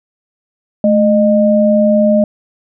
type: tone pair together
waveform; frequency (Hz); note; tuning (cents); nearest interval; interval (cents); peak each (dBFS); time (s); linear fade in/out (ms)
sine; 215.9 / 612; A3 / D#5; -33 / -29; octave + tritone; 1804; -10; 0.84-2.24; 2
effects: none